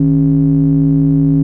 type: ring-modulated tone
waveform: triangle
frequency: 60.7 Hz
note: B1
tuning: 29 cents flat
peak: -3 dBFS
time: 0-1.43 s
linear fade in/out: 5 ms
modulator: 215 Hz
effects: none